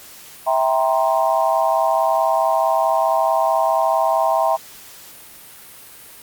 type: chord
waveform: sine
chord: C dominant seventh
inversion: first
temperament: just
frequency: 654.1 / 784.9 / 941.9 / 1046.5 Hz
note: E5 / G5 / Bb5 / C6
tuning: -14 / +2 / +18 / 0 cents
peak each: -18 / -20 / -21 / -23 dBFS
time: 0.46-4.57 s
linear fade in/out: 20 ms
effects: white hiss -41 dBFS RMS until 6.22 s + Opus 48 kbps